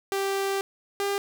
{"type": "tone pair in turn", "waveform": "sawtooth", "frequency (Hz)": [392, 400], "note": ["G4", "G4"], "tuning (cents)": [0, 35], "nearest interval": "unison", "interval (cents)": 35, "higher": "second", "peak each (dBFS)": -21, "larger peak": "neither", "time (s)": [[0.12, 0.61], [1, 1.18]], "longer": "first", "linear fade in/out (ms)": 0, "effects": []}